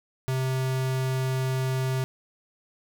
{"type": "tone", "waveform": "square", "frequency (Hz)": 130.81, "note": "C3", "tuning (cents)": 0, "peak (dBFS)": -25, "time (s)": [0.28, 2.04], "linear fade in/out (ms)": 0, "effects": []}